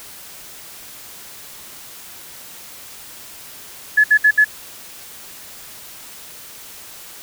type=tone bursts; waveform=sine; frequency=1709 Hz; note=G#6; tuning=49 cents sharp; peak=-8 dBFS; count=4; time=3.97-4.446 s; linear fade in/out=10 ms; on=71 ms; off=64 ms; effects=white hiss -38 dBFS RMS until 7.22 s